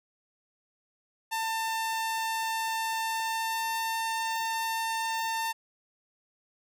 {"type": "tone with pitch glide", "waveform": "sawtooth", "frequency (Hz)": [896, 901.2], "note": ["A5", "A5"], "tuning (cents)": [31, 41], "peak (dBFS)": -25, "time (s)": [1.31, 5.53], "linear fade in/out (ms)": 20, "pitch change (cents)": 10, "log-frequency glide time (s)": [3.05, 3.87], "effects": []}